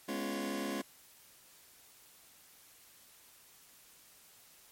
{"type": "chord", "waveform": "sawtooth", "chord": "C# dominant seventh", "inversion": "second", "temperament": "just", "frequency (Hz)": [207.9, 249.5, 277.2, 346.5], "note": ["G#3", "B3", "C#4", "E#4"], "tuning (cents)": [2, 18, 0, -14], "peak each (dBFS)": [-36, -39, -35, -38], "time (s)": [0.08, 0.82], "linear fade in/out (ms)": 10, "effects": ["white hiss -60 dBFS RMS until 4.71 s", "MP3 64 kbps"]}